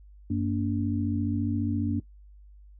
sine tone cluster, 95.3 / 232.4 / 287 Hz, G2 / A#3 / D4, -48 / -5 / -40 cents, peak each -29 dBFS, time 0.3-2 s, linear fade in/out 5 ms, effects noise-tail reverb RT60 0.1 s tail -19 dB re dry + added 50 Hz sine -48 dBFS peak until 2.79 s

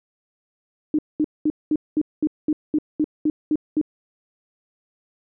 sine tone bursts, 304.6 Hz, D#4, 37 cents flat, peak -16 dBFS, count 12, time 0.94-3.814 s, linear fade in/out 2 ms, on 47 ms, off 210 ms, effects none

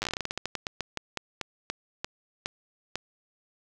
slowing click train, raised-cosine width 0.2 ms, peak -13 dBFS, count 24, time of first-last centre 0.02-2.956 s, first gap 9 ms, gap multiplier 1.2, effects none

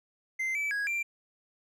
triangle tone with pitch steps, 2078 / 2308 / 1654 / 2364 Hz, C7 / D7 / G#6 / D7, -12 / -31 / -8 / +11 cents, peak -27 dBFS, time 0.39-1.03 s, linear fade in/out 10 ms, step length 160 ms, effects none

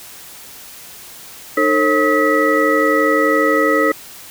sine tone cluster, 305.2 / 448.1 / 540 / 1274 / 1952 Hz, D#4 / A4 / C#5 / D#6 / B6, -33 / +32 / -45 / +41 / -21 cents, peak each -18 dBFS, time 1.57-3.92 s, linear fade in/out 5 ms, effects white hiss -37 dBFS RMS until 4.3 s

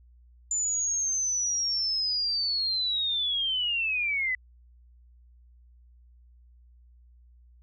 sine linear sweep, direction down, 7100 to 1980 Hz, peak -25 dBFS, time 0.51-4.35 s, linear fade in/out 2 ms, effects added 60 Hz sine -53 dBFS peak until 7.62 s

